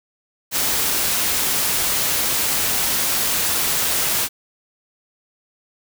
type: noise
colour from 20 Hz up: white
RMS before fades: -20 dBFS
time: 0.51-4.29 s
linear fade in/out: 50 ms
effects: none